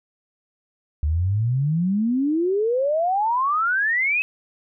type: exponential sweep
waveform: sine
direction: up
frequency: 71.9 to 2598 Hz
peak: -18 dBFS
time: 1.03-4.22 s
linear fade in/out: 0 ms
effects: none